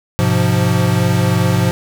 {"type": "chord", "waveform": "square", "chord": "F diminished", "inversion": "first", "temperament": "equal with one note detuned", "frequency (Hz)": [103.83, 126.72, 174.61], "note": ["Ab2", "Cb3", "F3"], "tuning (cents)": [0, 45, 0], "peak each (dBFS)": -17, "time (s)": [0.19, 1.71], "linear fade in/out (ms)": 0, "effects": []}